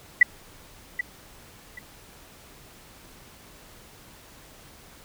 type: tone with echo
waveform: sine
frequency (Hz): 1967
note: B6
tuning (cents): -7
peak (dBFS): -9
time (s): 0.21-0.23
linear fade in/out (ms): 5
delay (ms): 780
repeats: 2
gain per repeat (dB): -13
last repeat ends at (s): 1.79
effects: pink hiss -50 dBFS RMS until 5.04 s